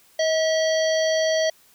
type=harmonic tone with a mistuned harmonic; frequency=647 Hz; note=E5; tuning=32 cents flat; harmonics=1 / 3 / 5 / 7 / 9; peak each=-19 / -29 / -31 / -31 / -33 dBFS; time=0.19-1.5 s; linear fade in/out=5 ms; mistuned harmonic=1; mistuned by=-29 cents; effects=white hiss -56 dBFS RMS until 1.74 s